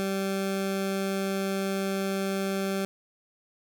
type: tone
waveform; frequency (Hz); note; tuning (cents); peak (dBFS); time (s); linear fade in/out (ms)
20% pulse; 194.3; G3; -15; -22; 0-2.85; 0
effects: none